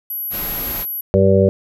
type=tone; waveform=sine; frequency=11740 Hz; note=F#9; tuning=15 cents flat; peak=-22 dBFS; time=0.1-1.01 s; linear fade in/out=5 ms
type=noise; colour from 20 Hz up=pink; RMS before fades=-29 dBFS; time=0.3-0.86 s; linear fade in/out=50 ms
type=harmonic tone; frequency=96.7 Hz; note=G2; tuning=23 cents flat; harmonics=1 / 2 / 4 / 5 / 6; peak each=-16 / -16 / -16 / -16 / -16 dBFS; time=1.14-1.49 s; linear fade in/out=0 ms
effects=none